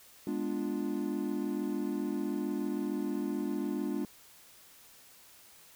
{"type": "chord", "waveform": "triangle", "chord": "G# diminished seventh", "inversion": "none", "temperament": "equal", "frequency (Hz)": [207.7, 246.9, 293.7, 349.2], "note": ["G#3", "B3", "D4", "F4"], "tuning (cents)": [0, 0, 0, 0], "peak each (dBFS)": [-35, -36, -33, -36], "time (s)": [0.27, 4.05], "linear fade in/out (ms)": 2, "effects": ["white hiss -57 dBFS RMS until 5.75 s"]}